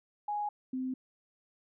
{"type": "tone pair in turn", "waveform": "sine", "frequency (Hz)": [830.6, 258.3], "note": ["G#5", "C4"], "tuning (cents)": [0, -22], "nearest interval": "octave + minor sixth", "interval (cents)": 2022, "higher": "first", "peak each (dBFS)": [-31, -32], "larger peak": "first", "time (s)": [[0.28, 0.49], [0.73, 0.94]], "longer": "neither", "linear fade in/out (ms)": 5, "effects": []}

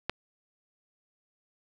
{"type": "click", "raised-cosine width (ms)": 0.3, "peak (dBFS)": -12, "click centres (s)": 0.096, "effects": []}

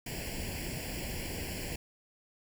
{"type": "noise with comb filter", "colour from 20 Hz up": "pink", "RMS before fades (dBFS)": -38, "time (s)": [0.06, 1.76], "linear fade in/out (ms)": 5, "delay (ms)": 0.4, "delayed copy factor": 0.9, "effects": []}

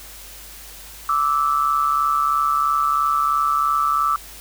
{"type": "tone pair together", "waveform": "sine", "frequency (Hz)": [1168, 1311], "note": ["D6", "E6"], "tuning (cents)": [-10, -10], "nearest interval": "major second", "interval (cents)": 200, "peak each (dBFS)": -19, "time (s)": [1.09, 4.16], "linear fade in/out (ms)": 2, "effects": ["added 50 Hz sine -44 dBFS peak until 4.4 s", "white hiss -40 dBFS RMS until 4.4 s"]}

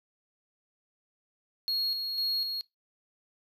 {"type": "tone with tremolo", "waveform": "triangle", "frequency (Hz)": 4300, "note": "C8", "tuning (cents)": 47, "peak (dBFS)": -26, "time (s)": [1.68, 2.61], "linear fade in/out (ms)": 0, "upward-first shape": "square", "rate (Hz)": 2, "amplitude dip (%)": 40, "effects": ["noise-tail reverb RT60 0.2 s tail -21 dB re dry"]}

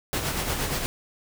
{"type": "noise with tremolo", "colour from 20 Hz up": "pink", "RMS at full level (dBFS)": -26, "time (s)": [0.13, 0.86], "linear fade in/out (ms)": 0, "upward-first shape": "sine", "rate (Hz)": 8.5, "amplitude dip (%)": 45, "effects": []}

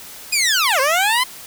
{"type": "linear two-way sweep", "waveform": "15% pulse", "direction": "down then up", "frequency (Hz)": [2525, 510, 1044], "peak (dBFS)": -8, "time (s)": [0.32, 1.24], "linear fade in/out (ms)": 10, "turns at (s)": 0.8, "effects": ["white hiss -37 dBFS RMS until 1.46 s"]}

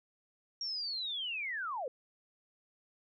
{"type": "linear sweep", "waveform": "sine", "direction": "down", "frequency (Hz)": [5620, 466.2], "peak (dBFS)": -35, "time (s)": [0.61, 1.88], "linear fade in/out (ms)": 2, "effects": []}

